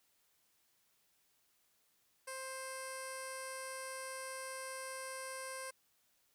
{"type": "tone with low-pass filter", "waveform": "15% pulse", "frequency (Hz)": 525, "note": "C5", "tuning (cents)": 6, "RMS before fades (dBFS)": -45, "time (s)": [2.27, 5.71], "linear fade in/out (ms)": 10, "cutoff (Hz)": 10000, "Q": 5.3, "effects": ["white hiss -75 dBFS RMS until 6.34 s"]}